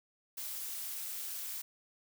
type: noise with amplitude modulation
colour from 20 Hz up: blue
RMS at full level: -38 dBFS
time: 0.37-1.62 s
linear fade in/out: 10 ms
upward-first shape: sine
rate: 283 Hz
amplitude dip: 60%
effects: none